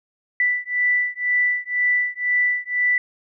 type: beating tone pair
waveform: sine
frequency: 1975.5 / 1977.5 Hz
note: B6 / B6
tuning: 0 / +2 cents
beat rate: 2 Hz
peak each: -21 dBFS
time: 0.4-2.98 s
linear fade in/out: 2 ms
effects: none